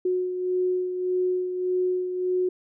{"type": "beating tone pair", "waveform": "sine", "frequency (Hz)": [365.1, 366.8], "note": ["F#4", "F#4"], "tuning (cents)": [-23, -15], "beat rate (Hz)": 1.7, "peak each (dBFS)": [-23, -32], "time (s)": [0.05, 2.49], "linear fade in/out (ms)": 5, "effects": []}